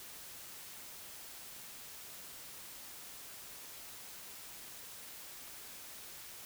silence, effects white hiss -50 dBFS RMS until 6.45 s

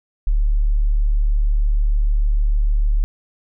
sine tone, 36.71 Hz, D1, in tune, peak -13 dBFS, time 0.27-3.04 s, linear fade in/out 0 ms, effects none

